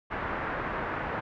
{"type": "low-pass noise", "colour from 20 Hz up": "white", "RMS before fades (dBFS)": -33, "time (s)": [0.1, 1.21], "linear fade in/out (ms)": 20, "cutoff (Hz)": 1700, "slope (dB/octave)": 24, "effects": []}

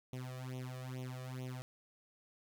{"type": "tone with flanger", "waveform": "sawtooth", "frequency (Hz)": 128, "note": "C3", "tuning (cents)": -38, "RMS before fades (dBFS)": -44, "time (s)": [0.13, 1.62], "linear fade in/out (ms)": 0, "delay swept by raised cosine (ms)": [0.31, 1.71], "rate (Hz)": 2.3, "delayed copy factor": 1, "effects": []}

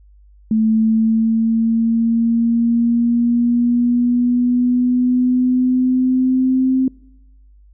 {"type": "linear sweep", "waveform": "sine", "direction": "up", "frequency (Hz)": [219.1, 261.6], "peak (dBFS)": -12, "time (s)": [0.51, 6.88], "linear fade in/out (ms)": 2, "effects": ["noise-tail reverb RT60 1.0 s tail -26 dB re dry", "added 50 Hz sine -44 dBFS peak until 7.73 s"]}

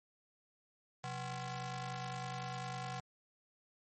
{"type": "ring-modulated tone", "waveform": "sawtooth", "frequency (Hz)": 309.3, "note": "D#4", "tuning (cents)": -10, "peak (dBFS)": -33, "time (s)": [1.04, 3], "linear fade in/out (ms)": 0, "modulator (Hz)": 439, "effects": ["MP3 32 kbps"]}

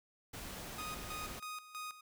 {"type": "noise", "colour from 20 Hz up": "pink", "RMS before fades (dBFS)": -46, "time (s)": [0.33, 1.4], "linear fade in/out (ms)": 10}
{"type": "tone with tremolo", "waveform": "sawtooth", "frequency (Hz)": 1244.5, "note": "D#6", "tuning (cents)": 0, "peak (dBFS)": -38, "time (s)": [0.78, 2.01], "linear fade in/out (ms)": 5, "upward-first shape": "square", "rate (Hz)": 3.1, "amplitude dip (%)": 75}
{"effects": []}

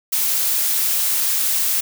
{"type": "noise", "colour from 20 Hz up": "blue", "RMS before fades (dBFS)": -19, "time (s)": [0.12, 1.81], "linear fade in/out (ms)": 10, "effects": []}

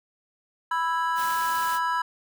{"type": "chord", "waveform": "triangle", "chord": "E major", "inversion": "second", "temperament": "just", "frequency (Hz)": [988.9, 1318.5, 1648.1], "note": ["B5", "E6", "G#6"], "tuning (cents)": [2, 0, -14], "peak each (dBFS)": [-23, -28, -29], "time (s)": [0.71, 2.02], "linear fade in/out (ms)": 5}
{"type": "noise", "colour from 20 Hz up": "white", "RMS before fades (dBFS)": -37, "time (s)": [1.15, 1.8], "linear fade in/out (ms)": 50}
{"effects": []}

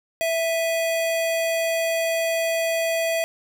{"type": "tone pair together", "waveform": "square", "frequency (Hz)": [659.3, 2489], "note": ["E5", "D#7"], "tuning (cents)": [0, 0], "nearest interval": "octave + major seventh", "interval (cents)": 2300, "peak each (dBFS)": [-22, -31], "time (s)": [0.21, 3.24], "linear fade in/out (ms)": 0, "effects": []}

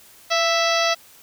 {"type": "harmonic tone with a mistuned harmonic", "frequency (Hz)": 659.3, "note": "E5", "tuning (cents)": 0, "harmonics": [1, 2, 3, 4, 5, 6, 7, 8, 9], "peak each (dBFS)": [-21, -24, -26, -27, -28, -29, -29, -30, -31], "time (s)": [0.3, 0.95], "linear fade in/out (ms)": 20, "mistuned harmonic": 1, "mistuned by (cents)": 36, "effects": ["white hiss -49 dBFS RMS until 1.22 s"]}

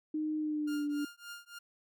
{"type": "tone with pitch glide", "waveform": "sine", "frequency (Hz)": [307.9, 292.5], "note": ["D#4", "D4"], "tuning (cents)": [-18, -7], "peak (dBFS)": -31, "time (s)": [0.14, 1.05], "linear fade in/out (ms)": 5, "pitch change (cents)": -89, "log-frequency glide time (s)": [0.38, 0.86]}
{"type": "tone with tremolo", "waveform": "sawtooth", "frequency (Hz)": 1407, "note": "F6", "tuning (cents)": 12, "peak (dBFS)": -38, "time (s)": [0.67, 1.59], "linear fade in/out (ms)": 10, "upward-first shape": "triangle", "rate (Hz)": 3.5, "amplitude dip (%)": 100}
{"effects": []}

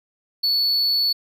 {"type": "tone", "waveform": "triangle", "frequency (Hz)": 4435, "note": "C#8", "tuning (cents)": 0, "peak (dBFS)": -16, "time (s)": [0.43, 1.13], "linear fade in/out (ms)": 10, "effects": []}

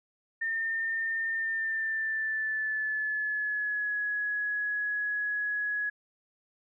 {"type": "tone with pitch glide", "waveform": "sine", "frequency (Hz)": [1811, 1680], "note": ["A6", "G#6"], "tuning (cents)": [49, 19], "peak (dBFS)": -28, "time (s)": [0.41, 5.9], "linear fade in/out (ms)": 10, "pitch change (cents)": -130, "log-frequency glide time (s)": [1.32, 3.97], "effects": []}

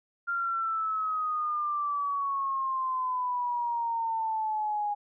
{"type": "exponential sweep", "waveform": "sine", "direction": "down", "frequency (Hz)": [1396.9, 822], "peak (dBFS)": -27, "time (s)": [0.27, 4.95], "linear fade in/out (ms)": 20, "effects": []}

